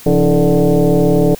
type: tone with frequency modulation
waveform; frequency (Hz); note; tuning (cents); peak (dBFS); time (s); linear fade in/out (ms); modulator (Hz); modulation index
sine; 132.1; C3; +17; -8; 0.06-1.35; 5; 151; 3
effects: white hiss -37 dBFS RMS until 1.39 s